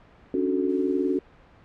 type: chord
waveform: sine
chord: D major seventh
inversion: third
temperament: equal with one note detuned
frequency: 277.2 / 296.7 / 370 / 440 Hz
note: C#4 / D4 / F#4 / A4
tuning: 0 / +18 / 0 / 0 cents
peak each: -26 / -30 / -25 / -31 dBFS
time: 0.34-1.19 s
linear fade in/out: 2 ms
type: noise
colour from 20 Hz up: violet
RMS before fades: -38 dBFS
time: 0.69-1.19 s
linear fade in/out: 5 ms
effects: pink hiss -53 dBFS RMS until 1.64 s + low-pass 2000 Hz 12 dB/octave